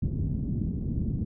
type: low-pass noise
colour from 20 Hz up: white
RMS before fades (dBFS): -29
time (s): 0.02-1.25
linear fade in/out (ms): 10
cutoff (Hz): 220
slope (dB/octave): 24
effects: none